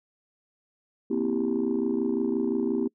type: chord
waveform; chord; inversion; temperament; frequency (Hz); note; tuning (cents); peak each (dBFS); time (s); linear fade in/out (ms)
sine; C dominant seventh; third; just; 235.5 / 261.6 / 327 / 392.4; Bb3 / C4 / E4 / G4; +18 / 0 / -14 / +2; -28; 1.1-2.88; 10
effects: noise-tail reverb RT60 0.1 s tail -24 dB re dry + tanh soft clip ceiling -17 dBFS